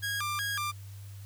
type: tone with vibrato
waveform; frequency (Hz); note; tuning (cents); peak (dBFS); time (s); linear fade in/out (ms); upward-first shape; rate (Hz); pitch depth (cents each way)
sawtooth; 1396.9; F6; 0; -27; 0.02-0.72; 20; square; 2.7; 280
effects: added 99 Hz sine -42 dBFS peak until 1.25 s + white hiss -57 dBFS RMS until 1.25 s